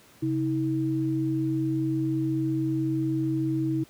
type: tone pair together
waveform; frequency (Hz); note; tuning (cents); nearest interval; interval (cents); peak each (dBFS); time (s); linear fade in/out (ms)
sine; 134.59 / 320.1; C3 / D#4; +49 / +49; octave + minor third; 1500; -28 / -25; 0.22-3.84; 10
effects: pink hiss -55 dBFS RMS until 3.89 s + high-pass 80 Hz 12 dB/octave